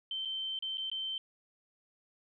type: tone with dropouts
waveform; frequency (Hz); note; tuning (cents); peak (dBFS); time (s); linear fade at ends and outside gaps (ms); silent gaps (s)
sine; 3105; G7; -17; -34; 0.11-1.18; 2; 0.251-0.255 / 0.59-0.624 / 0.773-0.78 / 0.9-0.915
effects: none